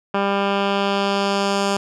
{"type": "tone with low-pass filter sweep", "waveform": "10% pulse", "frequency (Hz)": 198.8, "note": "G3", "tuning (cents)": 25, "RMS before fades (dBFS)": -20, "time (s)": [0.14, 1.77], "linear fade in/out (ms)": 5, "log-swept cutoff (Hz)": [2100, 7300], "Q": 1.3, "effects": []}